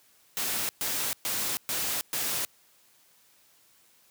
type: noise bursts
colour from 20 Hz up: white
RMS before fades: -30 dBFS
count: 5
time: 0.37-2.45 s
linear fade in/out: 0 ms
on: 320 ms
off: 120 ms
effects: white hiss -62 dBFS RMS until 4.1 s + high-pass 80 Hz 12 dB/octave